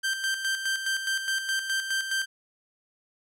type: tone with tremolo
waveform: sawtooth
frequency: 1568 Hz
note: G6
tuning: in tune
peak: -21 dBFS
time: 0.03-2.26 s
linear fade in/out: 20 ms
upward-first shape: square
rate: 4.8 Hz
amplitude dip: 55%
effects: low-pass 12000 Hz 12 dB/octave